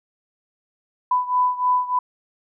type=beating tone pair; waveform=sine; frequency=996 / 999.3 Hz; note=B5 / B5; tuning=+14 / +20 cents; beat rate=3.3 Hz; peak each=-19 / -22 dBFS; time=1.11-1.99 s; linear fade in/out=5 ms; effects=none